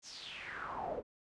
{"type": "noise with band-pass filter sweep", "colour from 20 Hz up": "brown", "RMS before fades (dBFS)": -43, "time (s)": [0.02, 1.03], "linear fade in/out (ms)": 50, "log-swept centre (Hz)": [6500, 480], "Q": 5, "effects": ["resampled to 22050 Hz"]}